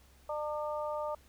harmonic tone, 300 Hz, D4, 37 cents sharp, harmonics 2 / 3 / 4, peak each -35 / -39 / -41 dBFS, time 0.29-1.15 s, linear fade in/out 5 ms, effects added 66 Hz sine -60 dBFS peak until 1.28 s + pink hiss -64 dBFS RMS until 1.28 s

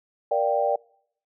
sine chord, G minor seventh, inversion first, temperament equal with one note detuned, 469.1 / 587.3 / 698.5 / 784 Hz, Bb4 / D5 / F5 / G5, +11 / 0 / 0 / 0 cents, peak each -27 / -23 / -29 / -25 dBFS, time 0.31-0.76 s, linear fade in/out 5 ms, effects noise-tail reverb RT60 0.7 s tail -26 dB re dry

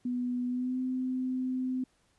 sine tone with pitch glide, 246.9 to 256.5 Hz, B3 to C4, 0 to -34 cents, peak -29 dBFS, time 0.05-1.84 s, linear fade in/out 5 ms, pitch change +66 cents, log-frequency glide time 0.47-0.79 s, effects pink hiss -70 dBFS RMS until 2.18 s + resampled to 24000 Hz

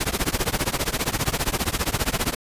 pink noise with tremolo, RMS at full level -20 dBFS, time 0-2.35 s, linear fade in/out 10 ms, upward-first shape triangle, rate 15 Hz, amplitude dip 100%, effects resampled to 32000 Hz

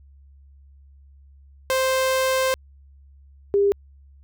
sawtooth / sine tone pair in turn, 523.3 / 401.5 Hz, C5 / G4, 0 / +41 cents, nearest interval perfect fourth, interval 459 cents, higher first, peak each -15 dBFS, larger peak neither, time 1.7-2.54 / 3.54-3.72 s, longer first, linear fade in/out 0 ms, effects added 69 Hz sine -47 dBFS peak until 4.23 s

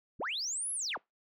sine linear two-way sweep, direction up then down, 36.69 to 11175 to 60.6 Hz, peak -32 dBFS, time 0.19-0.98 s, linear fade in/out 20 ms, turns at 0.72 s, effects noise-tail reverb RT60 0.2 s tail -26 dB re dry + tanh soft clip ceiling -28 dBFS

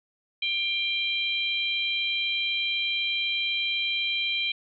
harmonic tone, 792 Hz, G5, 18 cents sharp, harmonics 3 / 4 / 5, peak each -28 / -28 / -33 dBFS, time 0.42-4.52 s, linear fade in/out 5 ms, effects none

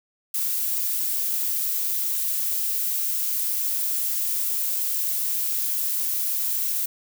violet noise, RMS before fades -25 dBFS, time 0.34-6.86 s, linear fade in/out 5 ms, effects none

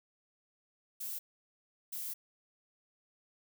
violet noise bursts at uneven times, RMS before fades -40 dBFS, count 2, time 1-1.19 / 1.92-2.14 s, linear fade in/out 10 ms, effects none

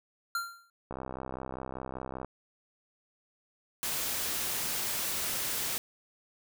square tone with exponential decay, 1382 Hz, F6, 19 cents flat, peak -28 dBFS, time 0.35-0.7 s, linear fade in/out 2 ms, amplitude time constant 76 ms
click train, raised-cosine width 1 ms, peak -24 dBFS, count 88, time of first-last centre 0.91-2.246 s, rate 65.1 Hz
white noise, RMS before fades -33 dBFS, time 3.83-5.78 s, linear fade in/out 0 ms
effects none

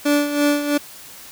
30% pulse tone with tremolo, 290.9 Hz, D4, 16 cents flat, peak -11 dBFS, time 0.05-0.78 s, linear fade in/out 10 ms, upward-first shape sine, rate 3 Hz, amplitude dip 65%, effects white hiss -40 dBFS RMS until 1.31 s

